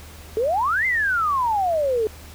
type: exponential two-way sweep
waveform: sine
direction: up then down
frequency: 420.7 to 2112 to 420.7 Hz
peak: -18 dBFS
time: 0.37-2.07 s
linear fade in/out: 0 ms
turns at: 0.86 s
effects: added 77 Hz sine -41 dBFS peak until 2.34 s + pink hiss -44 dBFS RMS until 2.34 s